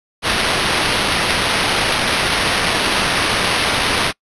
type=noise with sample-and-hold; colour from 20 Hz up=white; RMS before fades=-17 dBFS; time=0.22-4.13 s; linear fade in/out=50 ms; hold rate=7350 Hz; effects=noise-tail reverb RT60 0.1 s tail -25 dB re dry + resampled to 24000 Hz